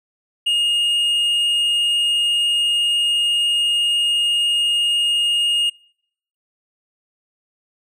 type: tone with tanh clipping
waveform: sine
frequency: 2849 Hz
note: F7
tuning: 34 cents sharp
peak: -16 dBFS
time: 0.46-5.7 s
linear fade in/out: 10 ms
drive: 4 dB
effects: noise-tail reverb RT60 0.7 s tail -26 dB re dry